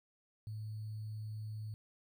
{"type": "tone with sample-and-hold", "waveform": "sine", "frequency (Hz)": 107.9, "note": "A2", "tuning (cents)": -33, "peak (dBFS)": -40, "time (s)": [0.47, 1.74], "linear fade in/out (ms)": 0, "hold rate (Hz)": 4410, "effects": []}